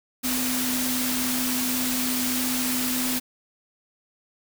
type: tone in noise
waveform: sine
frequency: 252.3 Hz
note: B3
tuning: 37 cents sharp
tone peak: -27 dBFS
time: 0.23-3.2 s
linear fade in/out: 20 ms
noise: white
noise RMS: -27 dBFS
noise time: 0.23-3.2 s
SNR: -3 dB
effects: none